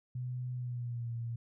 sine tone with pitch glide, 125.2 to 116.82 Hz, B2 to A#2, +24 to +4 cents, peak -35 dBFS, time 0.15-1.36 s, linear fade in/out 5 ms, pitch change -120 cents, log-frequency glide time 0.53-1.12 s, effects none

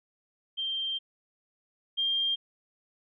sine tone pair in turn, 3160 / 3197 Hz, G7 / G7, +13 / +33 cents, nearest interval unison, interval 20 cents, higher second, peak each -29 / -25 dBFS, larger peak second, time 0.57-0.99 / 1.97-2.36 s, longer first, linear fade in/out 20 ms, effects none

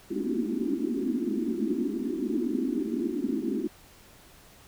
pink band-pass noise, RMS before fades -29 dBFS, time 0.1-3.68 s, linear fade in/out 10 ms, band 210 to 380 Hz, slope 96 dB/octave, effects pink hiss -54 dBFS RMS until 4.67 s

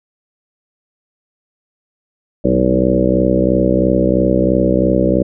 harmonic tone with a mistuned harmonic, 63 Hz, B1, 35 cents sharp, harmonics 1 / 2 / 3 / 4 / 5 / 6 / 7 / 8 / 9, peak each -22 / -22 / -17 / -21 / -17 / -21 / -22 / -19 / -18 dBFS, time 2.44-5.23 s, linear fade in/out 10 ms, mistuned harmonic 3, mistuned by +43 cents, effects none

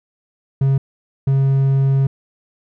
triangle tone bursts at uneven times, 135.9 Hz, C#3, 34 cents flat, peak -10 dBFS, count 2, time 0.61-0.78 / 1.27-2.07 s, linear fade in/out 5 ms, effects none

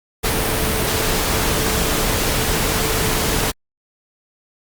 sine tone in noise, 439.4 Hz, A4, 2 cents flat, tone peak -28 dBFS, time 0.23-3.52 s, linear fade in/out 20 ms, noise pink, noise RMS -19 dBFS, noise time 0.23-3.52 s, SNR -12 dB, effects Opus 48 kbps

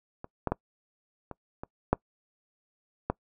clicks, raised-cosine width 1 ms, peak -25 / -13 / -12 / -24 / -23 / -7 / -12 dBFS, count 7, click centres 0.244 / 0.473 / 0.52 / 1.313 / 1.635 / 1.93 / 3.1 s, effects noise-tail reverb RT60 0.1 s tail -24 dB re dry

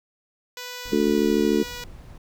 5% pulse tone with pitch glide, 493.9 to 487.1 Hz, B4 to B4, 0 to -24 cents, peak -22 dBFS, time 0.57-1.84 s, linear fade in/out 2 ms, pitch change -24 cents, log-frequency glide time 0.76-1.45 s
brown noise, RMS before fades -42 dBFS, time 0.85-2.18 s, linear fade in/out 5 ms
harmonic tone, 73.42 Hz, D2, in tune, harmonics 3 / 4 / 5 / 6, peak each -23 / -23 / -23 / -24 dBFS, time 0.92-1.63 s, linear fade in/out 5 ms
effects none

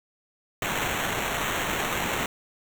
white noise with sample-and-hold, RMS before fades -28 dBFS, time 0.62-2.26 s, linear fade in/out 2 ms, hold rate 4900 Hz, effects none

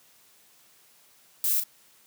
violet noise with echo, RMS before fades -25 dBFS, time 1.44-1.6 s, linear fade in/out 2 ms, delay 37 ms, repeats 1, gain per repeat -7 dB, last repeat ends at 1.637 s, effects white hiss -59 dBFS RMS until 2.06 s + high-pass 100 Hz 12 dB/octave

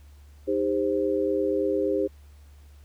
sine chord, C minor, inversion first, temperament equal with one note detuned, 311.1 / 399.8 / 523.3 Hz, Eb4 / G4 / C5, 0 / +34 / 0 cents, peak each -28 / -25 / -27 dBFS, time 0.47-2.08 s, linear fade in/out 20 ms, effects added 72 Hz sine -47 dBFS peak until 2.84 s + pink hiss -62 dBFS RMS until 2.84 s

